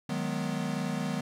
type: chord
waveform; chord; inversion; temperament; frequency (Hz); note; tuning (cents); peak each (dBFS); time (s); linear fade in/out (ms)
square; G# minor seventh; second; equal with one note detuned; 155.56 / 185 / 209.8 / 246.9; D#3 / F#3 / G#3 / B3; 0 / 0 / +18 / 0; -36 / -36 / -37 / -36; 0.09-1.21; 5
effects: low-pass 10000 Hz 12 dB/octave + 11-bit